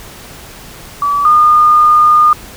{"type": "tone pair in turn", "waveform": "sine", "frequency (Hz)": [1150, 1218.4], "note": ["D6", "D#6"], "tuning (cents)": [-37, -37], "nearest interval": "minor second", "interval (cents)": 100, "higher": "second", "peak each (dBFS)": [-10, -4], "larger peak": "second", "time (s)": [[1.02, 1.25], [1.25, 2.33]], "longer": "second", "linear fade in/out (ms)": 2, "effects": ["pink hiss -33 dBFS RMS until 2.56 s"]}